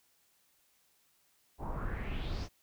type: noise with low-pass filter sweep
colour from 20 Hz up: brown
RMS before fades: -37 dBFS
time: 1.58-2.49 s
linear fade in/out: 50 ms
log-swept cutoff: 780 to 6100 Hz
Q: 4
effects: white hiss -71 dBFS RMS until 2.62 s